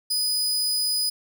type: tone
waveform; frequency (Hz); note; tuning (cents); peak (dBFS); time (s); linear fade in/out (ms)
sawtooth; 4978; D#8; 0; -19; 0.1-1.1; 10
effects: none